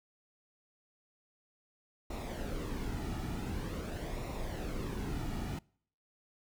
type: noise with flanger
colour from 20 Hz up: brown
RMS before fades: -38 dBFS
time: 2.1-5.59 s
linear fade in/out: 5 ms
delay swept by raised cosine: 0.63 to 1.93 ms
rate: 0.46 Hz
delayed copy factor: -0.55
effects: noise-tail reverb RT60 0.6 s tail -26 dB re dry